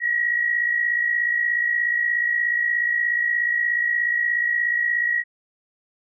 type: tone with amplitude modulation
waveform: sine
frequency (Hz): 1910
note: A#6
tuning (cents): +42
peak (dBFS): -16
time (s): 0-5.24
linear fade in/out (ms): 50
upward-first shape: sine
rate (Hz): 56.8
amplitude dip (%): 60
effects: none